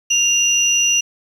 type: tone pair together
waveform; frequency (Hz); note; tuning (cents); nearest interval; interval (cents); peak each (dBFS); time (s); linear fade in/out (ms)
sine; 2794 / 5883; F7 / F#8; 0 / -11; octave + minor second; 1289; -15; 0.1-1.01; 10
effects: tanh soft clip ceiling -5 dBFS + 7-bit